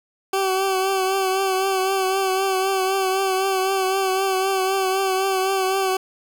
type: tone with vibrato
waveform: 20% pulse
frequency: 382.2 Hz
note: G4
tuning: 44 cents flat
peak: -14 dBFS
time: 0.33-5.97 s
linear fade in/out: 5 ms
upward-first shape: triangle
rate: 3.9 Hz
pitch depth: 41 cents each way
effects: 7-bit